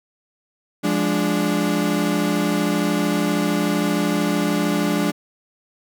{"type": "chord", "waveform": "35% pulse", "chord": "D diminished", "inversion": "first", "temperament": "equal", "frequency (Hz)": [174.61, 207.7, 293.7], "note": ["F3", "Ab3", "D4"], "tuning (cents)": [0, 0, 0], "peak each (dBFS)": [-22, -21, -20], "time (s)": [0.83, 5.12], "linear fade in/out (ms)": 20, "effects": []}